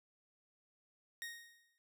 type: tone with exponential decay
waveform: sawtooth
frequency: 1864.7 Hz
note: A#6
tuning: in tune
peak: -37 dBFS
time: 1.22-1.78 s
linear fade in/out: 0 ms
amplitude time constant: 120 ms
effects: none